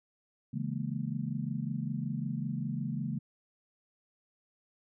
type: chord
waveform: sine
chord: A# half-diminished seventh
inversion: first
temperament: equal with one note detuned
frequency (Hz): 138.59 / 163.86 / 207.7 / 233.1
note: C#3 / E3 / G#3 / A#3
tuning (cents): 0 / -10 / 0 / 0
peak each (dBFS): -36 / -38 / -38 / -38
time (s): 0.53-3.19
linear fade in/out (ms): 10
effects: none